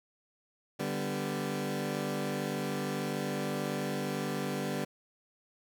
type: chord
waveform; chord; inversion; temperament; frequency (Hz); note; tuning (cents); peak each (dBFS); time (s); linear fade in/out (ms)
20% pulse; G major; second; equal; 146.83 / 196 / 246.9; D3 / G3 / B3; 0 / 0 / 0; -32 / -31 / -32; 0.79-4.85; 10
effects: none